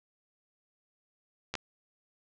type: clicks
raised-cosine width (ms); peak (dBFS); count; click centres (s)
0.2; -16; 2; 1.54 / 1.553
effects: low-pass 7000 Hz 12 dB/octave